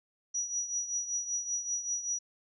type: tone with tremolo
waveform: sine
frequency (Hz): 5830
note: F#8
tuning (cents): -26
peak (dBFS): -28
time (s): 0.34-2.19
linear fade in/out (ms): 10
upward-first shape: triangle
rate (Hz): 5.2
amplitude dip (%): 75
effects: none